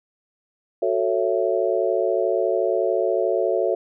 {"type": "chord", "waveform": "sine", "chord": "F# minor seventh", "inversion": "none", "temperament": "just", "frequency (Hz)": [370, 444, 555, 666], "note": ["F#4", "A4", "C#5", "E5"], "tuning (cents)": [0, 16, 2, 18], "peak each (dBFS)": -24, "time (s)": [0.82, 3.75], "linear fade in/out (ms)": 5, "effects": []}